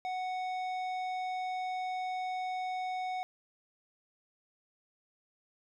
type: tone with tanh clipping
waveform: sine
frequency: 740 Hz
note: F#5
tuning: in tune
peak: -35 dBFS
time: 0.05-3.23 s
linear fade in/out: 0 ms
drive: 12 dB
effects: none